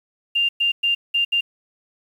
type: tone bursts at uneven times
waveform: sine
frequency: 2794 Hz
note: F7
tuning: in tune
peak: -16 dBFS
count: 5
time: 0.35-0.49 / 0.6-0.72 / 0.83-0.95 / 1.14-1.25 / 1.32-1.41 s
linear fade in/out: 10 ms
effects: 8-bit